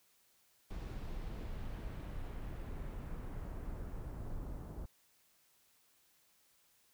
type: noise with low-pass filter sweep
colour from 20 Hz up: brown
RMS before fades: -43 dBFS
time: 0.7-4.86 s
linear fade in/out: 10 ms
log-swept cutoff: 6000 to 990 Hz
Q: 0.77
effects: white hiss -71 dBFS RMS until 6.93 s